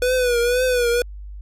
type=tone with vibrato; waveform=square; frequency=491.3 Hz; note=B4; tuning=9 cents flat; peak=-17 dBFS; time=0.02-1.02 s; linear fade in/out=2 ms; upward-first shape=triangle; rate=2 Hz; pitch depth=82 cents each way; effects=added 50 Hz sine -32 dBFS peak until 1.41 s + resampled to 32000 Hz